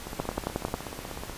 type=two click trains; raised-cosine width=1 ms; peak=-13 / -22 dBFS; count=7 / 21; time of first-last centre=0.2-0.741 / 0.07-1.297 s; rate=11.1 / 16.3 Hz; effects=pink hiss -41 dBFS RMS until 1.37 s + resampled to 32000 Hz